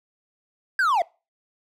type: linear sweep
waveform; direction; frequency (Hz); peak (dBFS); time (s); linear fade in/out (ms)
triangle; down; 1635 to 636; -16; 0.79-1.02; 2
effects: noise-tail reverb RT60 0.3 s tail -24 dB re dry